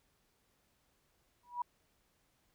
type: tone with exponential growth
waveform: sine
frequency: 970 Hz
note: B5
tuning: 31 cents flat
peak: -30 dBFS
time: 1.43-1.62 s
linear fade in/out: 5 ms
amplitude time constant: 40 ms
effects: pink hiss -75 dBFS RMS until 2.54 s